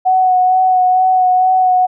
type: tone with vibrato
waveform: sine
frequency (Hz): 741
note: F#5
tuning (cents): +2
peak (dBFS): -8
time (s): 0.05-1.87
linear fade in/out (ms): 20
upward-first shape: sine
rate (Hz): 2.2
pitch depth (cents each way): 18
effects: none